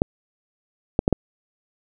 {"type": "clicks", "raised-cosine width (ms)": 2, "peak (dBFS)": -3, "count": 4, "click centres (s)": [0.019, 0.991, 1.079, 1.127], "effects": []}